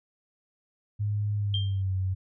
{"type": "tone with pitch glide", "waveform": "sine", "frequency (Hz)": [103.83, 94.12], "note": ["G#2", "F#2"], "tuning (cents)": [0, 30], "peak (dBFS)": -25, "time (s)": [0.99, 2.15], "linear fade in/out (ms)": 20, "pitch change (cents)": -170, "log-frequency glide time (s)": [1.35, 1.94]}
{"type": "tone with exponential decay", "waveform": "sine", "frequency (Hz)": 3177, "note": "G7", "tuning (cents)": 23, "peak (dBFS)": -26, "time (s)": [1.54, 1.82], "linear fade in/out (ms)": 2, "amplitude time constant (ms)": 59}
{"effects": []}